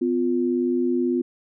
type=tone pair together; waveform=sine; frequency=252.9 / 351.2 Hz; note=B3 / F4; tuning=+41 / +10 cents; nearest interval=tritone; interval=569 cents; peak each=-22 dBFS; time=0.01-1.22 s; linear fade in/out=10 ms; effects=none